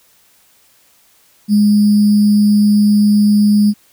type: tone with sample-and-hold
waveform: sine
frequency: 207.7 Hz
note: G#3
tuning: in tune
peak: -7 dBFS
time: 1.48-3.74 s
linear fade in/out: 50 ms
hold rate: 4900 Hz
effects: white hiss -52 dBFS RMS until 3.92 s